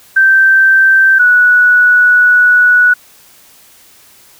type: tone pair in turn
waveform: sine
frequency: 1559 / 1471.5 Hz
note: G6 / F#6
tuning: -10 / -10 cents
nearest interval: minor second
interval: 100 cents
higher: first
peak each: -4 dBFS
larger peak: neither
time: 0.16-1.19 / 1.19-2.94 s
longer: second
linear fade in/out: 10 ms
effects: white hiss -43 dBFS RMS until 4.39 s